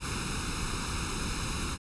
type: noise with comb filter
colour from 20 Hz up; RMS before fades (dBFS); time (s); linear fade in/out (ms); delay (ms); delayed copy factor
pink; -33; 0-1.78; 50; 0.77; +0.8
effects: resampled to 24000 Hz